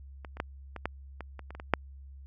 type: clicks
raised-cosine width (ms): 0.5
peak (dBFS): -27 / -30 / -15 / -24 / -15 / -24 / -28 / -29 / -29 / -26 / -6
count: 11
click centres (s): 0.248 / 0.37 / 0.401 / 0.763 / 0.856 / 1.207 / 1.393 / 1.506 / 1.55 / 1.599 / 1.737
effects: added 68 Hz sine -45 dBFS peak until 2.26 s